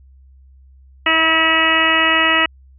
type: harmonic tone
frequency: 322.6 Hz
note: E4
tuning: 37 cents flat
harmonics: 1 / 2 / 3 / 4 / 5 / 6 / 7 / 8 / 9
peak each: -24 / -24 / -24 / -19 / -28 / -16 / -25 / -20 / -19 dBFS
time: 1.06-2.46 s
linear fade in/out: 5 ms
effects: added 66 Hz sine -43 dBFS peak until 2.78 s